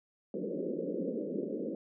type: band-pass noise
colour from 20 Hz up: white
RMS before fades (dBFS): -36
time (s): 0.34-1.75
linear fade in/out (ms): 2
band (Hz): 170 to 550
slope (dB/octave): 96
effects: none